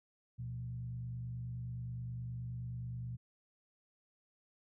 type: tone with frequency modulation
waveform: sine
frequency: 121.1 Hz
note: B2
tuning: 34 cents flat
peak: -39 dBFS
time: 0.38-3.17 s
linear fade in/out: 20 ms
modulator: 49.5 Hz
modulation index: 0.55
effects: none